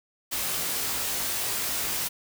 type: noise with comb filter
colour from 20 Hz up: white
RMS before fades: -29 dBFS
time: 0.31-2.09 s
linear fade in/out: 20 ms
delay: 19 ms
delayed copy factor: +0.7
effects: none